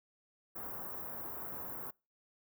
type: band-stop noise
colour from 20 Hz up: white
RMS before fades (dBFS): -43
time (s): 0.55-1.91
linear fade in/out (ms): 10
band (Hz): 1300 to 16000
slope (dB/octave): 24
effects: noise-tail reverb RT60 0.3 s tail -26 dB re dry + high-pass 60 Hz 12 dB/octave